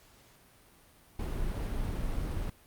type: noise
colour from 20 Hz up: brown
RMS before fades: -33 dBFS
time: 1.19-2.5 s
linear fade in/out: 5 ms
effects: pink hiss -60 dBFS RMS until 2.66 s + Opus 48 kbps